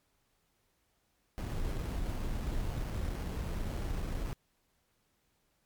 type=noise with sample-and-hold; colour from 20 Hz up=brown; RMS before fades=-35 dBFS; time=1.38-4.33 s; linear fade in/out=0 ms; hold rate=3675 Hz; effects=pink hiss -75 dBFS RMS until 5.65 s + MP3 96 kbps